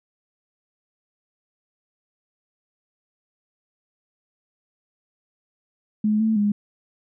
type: tone with pitch steps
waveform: sine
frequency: 212.9 / 220.7 / 206.3 Hz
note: G#3 / A3 / G#3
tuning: +43 / +5 / -11 cents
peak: -17 dBFS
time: 6.04-6.52 s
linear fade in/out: 5 ms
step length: 160 ms
effects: none